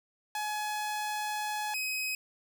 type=tone pair in turn; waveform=sawtooth; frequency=845 / 2532 Hz; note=G#5 / D#7; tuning=+30 / +30 cents; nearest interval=octave + perfect fifth; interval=1900 cents; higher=second; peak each=-28 dBFS; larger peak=neither; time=0.35-1.74 / 1.74-2.15 s; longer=first; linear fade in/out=2 ms; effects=none